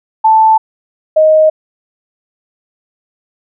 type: tone pair in turn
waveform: sine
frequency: 880 / 624.8 Hz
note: A5 / D#5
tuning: 0 / +7 cents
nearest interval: tritone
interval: 593 cents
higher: first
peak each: -4 dBFS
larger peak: neither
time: 0.24-0.58 / 1.16-1.5 s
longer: neither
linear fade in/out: 10 ms
effects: none